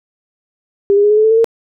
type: tone with pitch steps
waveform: sine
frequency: 400 / 407.7 / 415.5 / 423.5 / 431.7 / 440 / 448.5 / 457.1 Hz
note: G4 / G#4 / G#4 / G#4 / A4 / A4 / A4 / A#4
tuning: +35 / -32 / +1 / +34 / -33 / 0 / +33 / -34 cents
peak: -7 dBFS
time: 0.9-1.444 s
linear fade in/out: 0 ms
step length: 68 ms
effects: none